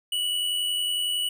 square tone with amplitude modulation, 2945 Hz, F#7, 9 cents flat, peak -23 dBFS, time 0.12-1.29 s, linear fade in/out 5 ms, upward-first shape sine, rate 90.9 Hz, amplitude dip 40%, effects none

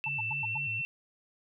sine tone with pitch glide, 2667 to 2696 Hz, E7 to E7, +20 to +38 cents, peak -31 dBFS, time 0.04-0.85 s, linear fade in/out 0 ms, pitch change +18 cents, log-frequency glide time 0.35-0.49 s
sine tone bursts, 877 Hz, A5, 6 cents flat, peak -35 dBFS, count 5, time 0.06-0.577 s, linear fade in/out 5 ms, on 25 ms, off 98 ms
sine tone with vibrato, 125.4 Hz, B2, 27 cents sharp, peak -40 dBFS, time 0.06-0.82 s, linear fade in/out 10 ms, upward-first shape square, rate 4.1 Hz, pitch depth 200 cents each way
effects none

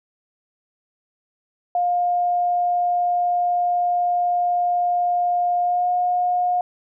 sine tone with pitch glide, 708 to 717.1 Hz, F5 to F5, +23 to +46 cents, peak -17 dBFS, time 1.75-6.61 s, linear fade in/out 2 ms, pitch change +23 cents, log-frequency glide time 5.61-5.89 s, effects none

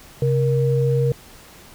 sine tone pair together, 133.91 / 470.1 Hz, C3 / A#4, +41 / +15 cents, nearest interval octave + minor seventh, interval 2174 cents, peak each -17 / -20 dBFS, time 0.22-1.12 s, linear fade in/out 2 ms, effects pink hiss -45 dBFS RMS until 1.74 s

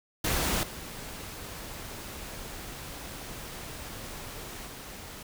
pink noise with level steps, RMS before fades -28 / -41 / -43 dBFS, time 0.24-5.23 s, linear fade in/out 5 ms, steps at 0.63 / 4.67 s, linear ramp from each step 2 ms, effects none

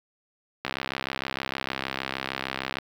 click train, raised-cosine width 0.3 ms, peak -12 dBFS, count 143, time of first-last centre 0.65-2.785 s, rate 66.5 Hz, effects high-pass 80 Hz 12 dB/octave + 7-bit

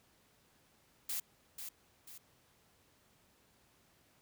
blue noise with echo, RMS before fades -38 dBFS, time 1.09-1.2 s, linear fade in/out 5 ms, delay 490 ms, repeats 2, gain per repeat -7 dB, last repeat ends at 2.18 s, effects pink hiss -69 dBFS RMS until 4.21 s + high-pass 60 Hz 12 dB/octave

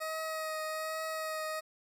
20% pulse tone with vibrato, 631 Hz, D#5, 24 cents sharp, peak -30 dBFS, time 0-1.61 s, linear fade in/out 20 ms, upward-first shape triangle, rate 1.2 Hz, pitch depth 18 cents each way, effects 11-bit

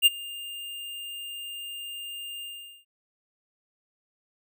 square tone with ADSR envelope, 2806 Hz, F7, 8 cents sharp, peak -13 dBFS, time 0.02-2.85 s, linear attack 41 ms, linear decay 25 ms, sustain -23 dB, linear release 430 ms, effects none

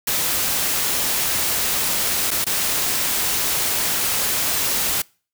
white noise with dropouts, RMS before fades -21 dBFS, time 0.07-5.02 s, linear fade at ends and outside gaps 5 ms, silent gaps 2.307-2.313 / 2.444-2.465 s, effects noise-tail reverb RT60 0.4 s tail -26 dB re dry

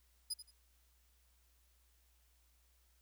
25% pulse tone with echo, 4978 Hz, D#8, in tune, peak -32 dBFS, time 0.3-0.34 s, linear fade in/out 10 ms, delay 86 ms, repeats 2, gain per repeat -12 dB, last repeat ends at 0.512 s, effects added 60 Hz sine -70 dBFS peak until 3.01 s + white hiss -75 dBFS RMS until 3.01 s

